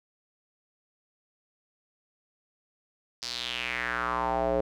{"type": "tone with band-pass filter sweep", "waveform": "square", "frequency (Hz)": 60.4, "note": "B1", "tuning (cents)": -38, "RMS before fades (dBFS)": -30, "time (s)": [3.22, 4.61], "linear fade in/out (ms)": 5, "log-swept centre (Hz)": [5100, 510], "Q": 3.8, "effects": []}